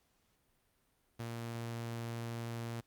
sawtooth tone, 116.54 Hz, A#2, in tune, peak -35 dBFS, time 1.19-2.81 s, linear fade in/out 10 ms, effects pink hiss -75 dBFS RMS until 2.86 s + Opus 48 kbps

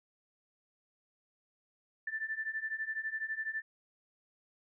sine beating tone pair, 1760 / 1772 Hz, A6 / A6, 0 / +12 cents, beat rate 12 Hz, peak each -39 / -37 dBFS, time 2.07-3.62 s, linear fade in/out 5 ms, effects none

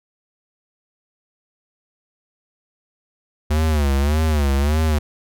square tone with vibrato, 73.7 Hz, D2, 7 cents sharp, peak -16 dBFS, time 3.5-4.99 s, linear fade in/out 10 ms, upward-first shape sine, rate 1.7 Hz, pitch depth 130 cents each way, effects none

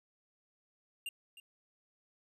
square tone with echo, 2794 Hz, F7, in tune, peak -38 dBFS, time 1.06-1.09 s, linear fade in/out 2 ms, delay 310 ms, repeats 1, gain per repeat -14 dB, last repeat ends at 1.4 s, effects resampled to 32000 Hz + 13-bit

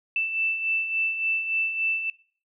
sine beating tone pair, 2651 / 2654.5 Hz, E7 / E7, +9 / +11 cents, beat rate 3.5 Hz, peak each -32 / -24 dBFS, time 0.16-2.1 s, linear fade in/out 2 ms, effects noise-tail reverb RT60 0.5 s tail -22 dB re dry

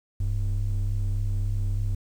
triangle ring-modulated tone, 66.3 Hz, C2, 23 cents sharp, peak -17 dBFS, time 0.2-1.95 s, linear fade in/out 5 ms, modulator 32.3 Hz, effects tanh soft clip ceiling -17 dBFS + 9-bit

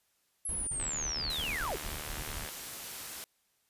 sine linear sweep, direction down, 11175 to 324.3 Hz, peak -33 dBFS, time 0.45-1.76 s, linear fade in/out 5 ms
brown noise bursts, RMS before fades -42 dBFS, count 9, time 0.49-2.454 s, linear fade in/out 0 ms, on 180 ms, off 43 ms
click train, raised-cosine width 0.3 ms, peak -25 dBFS, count 128, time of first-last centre 0.8-2.489 s, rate 75.2 Hz
white noise, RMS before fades -42 dBFS, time 1.3-3.24 s, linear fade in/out 0 ms
effects white hiss -74 dBFS RMS until 3.69 s + resampled to 32000 Hz

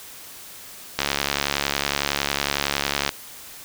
click train, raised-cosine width 0.2 ms, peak -3 dBFS, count 150, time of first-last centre 0.99-3.092 s, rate 70.9 Hz, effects white hiss -41 dBFS RMS until 3.64 s

